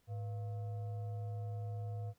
sine tone with frequency modulation, 106.2 Hz, G#2, 39 cents sharp, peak -38 dBFS, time 0.07-2.14 s, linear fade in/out 50 ms, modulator 593 Hz, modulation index 0.35, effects pink hiss -75 dBFS RMS until 2.18 s

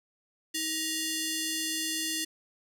10% pulse ring-modulated tone, 1568 Hz, G6, in tune, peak -18 dBFS, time 0.54-2.25 s, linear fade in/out 10 ms, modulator 1250 Hz, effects none

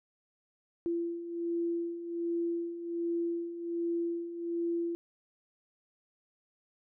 sine beating tone pair, 338.9 / 340.2 Hz, E4 / F4, +48 / -45 cents, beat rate 1.3 Hz, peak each -38 / -32 dBFS, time 0.86-4.95 s, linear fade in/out 0 ms, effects none

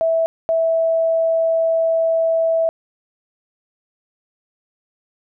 sine tone pair in turn, 655 / 655 Hz, E5 / E5, -11 / -11 cents, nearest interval unison, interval 0 cents, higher neither, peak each -14 dBFS, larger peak neither, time 0.01-0.26 / 0.49-2.69 s, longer second, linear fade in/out 0 ms, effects none

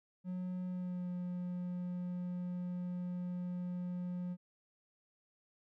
triangle tone with pitch glide, 182 to 178.67 Hz, F#3 to F3, -28 to +40 cents, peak -35 dBFS, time 0.24-4.37 s, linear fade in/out 50 ms, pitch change -32 cents, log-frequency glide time 0.67-1.09 s, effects none

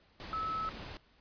sine tone in noise, 1300 Hz, E6, 24 cents flat, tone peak -33 dBFS, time 0.33-0.69 s, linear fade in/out 0 ms, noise pink, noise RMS -45 dBFS, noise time 0.2-0.97 s, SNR +9 dB, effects pink hiss -66 dBFS RMS until 1.2 s + resampled to 11025 Hz

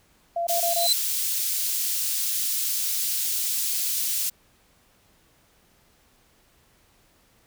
sine tone bursts, 684 Hz, F5, 36 cents flat, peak -23 dBFS, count 4, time 0.36-0.869 s, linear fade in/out 5 ms, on 110 ms, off 23 ms
white high-pass noise, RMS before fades -26 dBFS, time 0.48-4.3 s, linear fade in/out 10 ms, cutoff 4000 Hz, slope 12 dB/octave
35% pulse tone with exponential growth, 4040 Hz, B7, 39 cents sharp, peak -15 dBFS, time 0.56-0.93 s, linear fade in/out 5 ms, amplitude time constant 80 ms
effects pink hiss -61 dBFS RMS until 7.46 s

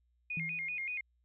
sine tone with vibrato, 2295 Hz, D7, 40 cents flat, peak -35 dBFS, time 0.3-1.01 s, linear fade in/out 5 ms, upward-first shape square, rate 5.2 Hz, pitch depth 130 cents each way
sine tone with exponential decay, 164.2 Hz, E3, 6 cents flat, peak -35 dBFS, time 0.37-0.83 s, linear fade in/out 2 ms, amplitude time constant 100 ms
effects added 60 Hz sine -70 dBFS peak until 1.24 s

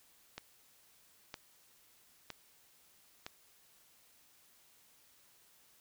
click train, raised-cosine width 0.2 ms, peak -25 dBFS, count 4, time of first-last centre 0.38-3.265 s, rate 1.04 Hz, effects white hiss -66 dBFS RMS until 5.8 s

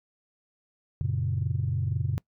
sine chord, F# major, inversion none, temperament equal, 92.5 / 116.54 / 138.59 Hz, F#2 / A#2 / C#3, 0 / 0 / 0 cents, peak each -29 dBFS, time 1.01-2.18 s, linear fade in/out 0 ms, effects noise-tail reverb RT60 0.1 s tail -24 dB re dry + tanh soft clip ceiling -17 dBFS

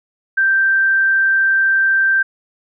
sine tone, 1568 Hz, G6, in tune, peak -11 dBFS, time 0.37-2.23 s, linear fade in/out 10 ms, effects none

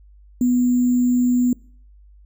sine tone with sample-and-hold, 246.9 Hz, B3, in tune, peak -14 dBFS, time 0.41-1.53 s, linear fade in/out 2 ms, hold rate 7350 Hz, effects noise-tail reverb RT60 0.5 s tail -24 dB re dry + added 50 Hz sine -45 dBFS peak until 2.25 s

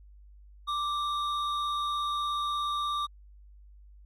triangle tone pair together, 1174.7 / 3729 Hz, D6 / A#7, 0 / 0 cents, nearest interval octave + minor sixth, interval 2000 cents, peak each -27 / -35 dBFS, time 0.67-3.07 s, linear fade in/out 20 ms, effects added 50 Hz sine -50 dBFS peak until 4.05 s

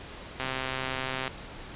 click train, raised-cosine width 0.3 ms, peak -15 dBFS, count 116, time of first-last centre 0.4-1.278 s, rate 131 Hz, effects pink hiss -43 dBFS RMS until 1.75 s + resampled to 8000 Hz

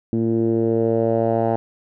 10% pulse tone with low-pass filter sweep, 113.8 Hz, A#2, 41 cents flat, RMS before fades -19 dBFS, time 0.13-1.56 s, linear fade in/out 0 ms, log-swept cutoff 280 to 800 Hz, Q 2.8, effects none

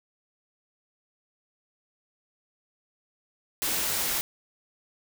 white noise, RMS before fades -28 dBFS, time 3.62-4.21 s, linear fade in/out 0 ms, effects none

